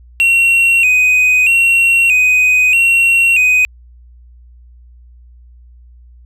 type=tone with vibrato; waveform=triangle; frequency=2615 Hz; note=E7; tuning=15 cents flat; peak=-6 dBFS; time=0.2-3.65 s; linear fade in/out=0 ms; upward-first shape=square; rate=0.79 Hz; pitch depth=77 cents each way; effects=added 60 Hz sine -38 dBFS peak until 6.25 s